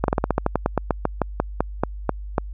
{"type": "slowing click train", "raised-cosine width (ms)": 1, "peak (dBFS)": -4, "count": 19, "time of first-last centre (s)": [0.04, 2.381], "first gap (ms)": 42, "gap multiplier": 1.12, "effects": ["added 50 Hz sine -30 dBFS peak until 2.53 s"]}